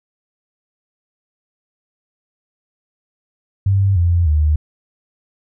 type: tone with pitch steps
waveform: sine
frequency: 98 / 86.31 / 76.01 Hz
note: G2 / F2 / D#2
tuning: 0 / -20 / -40 cents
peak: -11 dBFS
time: 3.66-4.56 s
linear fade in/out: 5 ms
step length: 300 ms
effects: none